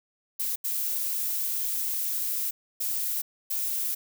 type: noise bursts at uneven times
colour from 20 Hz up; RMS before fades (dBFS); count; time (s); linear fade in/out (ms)
violet; -29; 4; 0.39-0.56 / 0.64-2.51 / 2.8-3.22 / 3.5-3.95; 10
effects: none